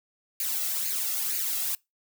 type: noise with flanger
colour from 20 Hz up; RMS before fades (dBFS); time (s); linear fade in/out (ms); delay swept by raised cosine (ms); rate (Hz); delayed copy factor
blue; -29; 0.4-1.75; 2; 0.44 to 1.54; 2.1; +0.6
effects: noise-tail reverb RT60 0.2 s tail -24 dB re dry